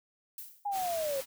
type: noise with exponential decay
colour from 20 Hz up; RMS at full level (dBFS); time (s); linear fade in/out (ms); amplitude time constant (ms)
violet; -40; 0.38-0.75; 2; 80
type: linear sweep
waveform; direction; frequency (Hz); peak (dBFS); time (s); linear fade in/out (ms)
sine; down; 830.6 to 525; -30; 0.65-1.21; 10
type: noise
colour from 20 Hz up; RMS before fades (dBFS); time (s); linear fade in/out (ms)
white; -41; 0.71-1.26; 50
effects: none